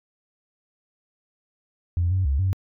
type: tone with pitch steps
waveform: sine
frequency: 86.8 / 93.8 / 68.8 / 94.7 Hz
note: F2 / F#2 / C#2 / F#2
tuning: -10 / +24 / -12 / +41 cents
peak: -18 dBFS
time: 1.97-2.53 s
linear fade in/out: 0 ms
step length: 140 ms
effects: tanh soft clip ceiling -14 dBFS